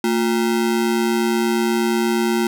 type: ring-modulated tone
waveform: square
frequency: 290 Hz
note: D4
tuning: 22 cents flat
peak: -14 dBFS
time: 0.04-2.47 s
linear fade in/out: 0 ms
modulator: 64.2 Hz
effects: none